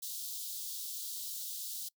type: high-pass noise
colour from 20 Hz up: white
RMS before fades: -41 dBFS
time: 0.02-1.89 s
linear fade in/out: 10 ms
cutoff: 3400 Hz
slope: 48 dB/octave
effects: noise-tail reverb RT60 0.1 s tail -24 dB re dry